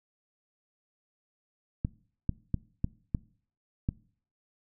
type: clicks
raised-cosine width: 5 ms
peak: -15 dBFS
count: 6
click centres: 1.849 / 2.293 / 2.543 / 2.844 / 3.148 / 3.889 s
effects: noise-tail reverb RT60 0.5 s tail -22 dB re dry